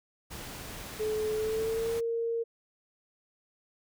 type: noise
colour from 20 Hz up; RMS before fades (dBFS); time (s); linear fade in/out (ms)
pink; -42; 0.3-2.01; 20
type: tone with pitch glide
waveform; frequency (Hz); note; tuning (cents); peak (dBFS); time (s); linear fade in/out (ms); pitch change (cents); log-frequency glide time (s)
sine; 430.9 to 461.8; A4 to A#4; -36 to -16; -28; 0.99-2.44; 20; +120; 1.35-1.97
effects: none